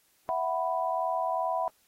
sine chord, E suspended second, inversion none, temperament just, 659.3 / 741.7 / 988.9 Hz, E5 / F#5 / B5, 0 / +4 / +2 cents, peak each -31 dBFS, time 0.29-1.68 s, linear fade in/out 0 ms, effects white hiss -67 dBFS RMS until 1.87 s + AAC 48 kbps

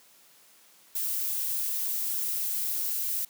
violet noise, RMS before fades -30 dBFS, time 0.95-3.25 s, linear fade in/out 5 ms, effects white hiss -58 dBFS RMS until 3.29 s + high-pass 150 Hz 12 dB/octave

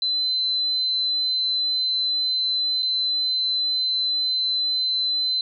sine tone with dropouts, 4049 Hz, B7, 42 cents sharp, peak -20 dBFS, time 0.02-5.41 s, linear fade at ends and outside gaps 2 ms, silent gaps 2.824-2.829 s, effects none

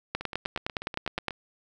two click trains, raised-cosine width 0.3 ms, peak -20 / -12 dBFS, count 10 / 12, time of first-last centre 0.21-1.308 / 0.15-1.283 s, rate 8.2 / 9.71 Hz, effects none

